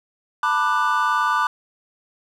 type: chord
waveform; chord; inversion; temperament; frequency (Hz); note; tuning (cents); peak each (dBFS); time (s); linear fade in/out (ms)
triangle; B minor seventh; third; just; 889 / 987.8 / 1185.3 / 1481.6; A5 / B5 / D6 / F#6; +18 / 0 / +16 / +2; -24 / -21 / -19 / -22; 0.43-1.47; 2
effects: none